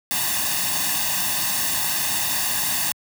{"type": "noise with comb filter", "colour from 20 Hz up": "white", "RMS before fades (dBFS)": -23, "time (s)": [0.11, 2.92], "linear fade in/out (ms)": 0, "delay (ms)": 1.1, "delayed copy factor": 0.85, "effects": ["high-pass 100 Hz 12 dB/octave"]}